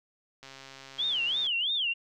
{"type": "click train", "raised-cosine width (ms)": 0.2, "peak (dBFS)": -29, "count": 141, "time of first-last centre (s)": [0.43, 1.467], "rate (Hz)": 135}
{"type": "tone with vibrato", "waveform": "sine", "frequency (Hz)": 3166, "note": "G7", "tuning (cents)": 17, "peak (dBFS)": -26, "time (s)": [0.98, 1.94], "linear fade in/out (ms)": 20, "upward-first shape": "sine", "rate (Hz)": 3, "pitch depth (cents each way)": 260}
{"effects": []}